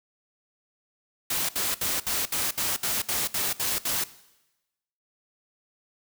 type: noise bursts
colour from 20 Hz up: white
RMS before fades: -27 dBFS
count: 11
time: 1.3-4.04 s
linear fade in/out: 5 ms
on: 190 ms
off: 65 ms
effects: noise-tail reverb RT60 1.0 s tail -18 dB re dry